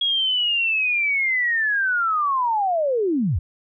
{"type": "linear sweep", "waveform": "sine", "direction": "down", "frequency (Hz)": [3322, 63.4], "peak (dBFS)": -18, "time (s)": [0.01, 3.39], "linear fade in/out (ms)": 5, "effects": []}